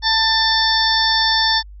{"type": "harmonic tone with a mistuned harmonic", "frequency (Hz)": 890, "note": "A5", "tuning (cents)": 20, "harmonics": [1, 2, 4, 5, 6], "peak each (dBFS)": [-20, -20, -20, -20, -20], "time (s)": [0.02, 1.63], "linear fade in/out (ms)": 50, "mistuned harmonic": 5, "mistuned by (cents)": 16, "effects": ["added 50 Hz sine -35 dBFS peak until 1.8 s"]}